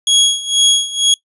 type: tone with tremolo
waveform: sawtooth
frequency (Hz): 3322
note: G#7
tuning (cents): 0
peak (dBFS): -4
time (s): 0.07-1.14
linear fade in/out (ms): 2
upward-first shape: sine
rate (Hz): 2.1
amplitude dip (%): 85
effects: noise-tail reverb RT60 0.1 s tail -22 dB re dry + resampled to 24000 Hz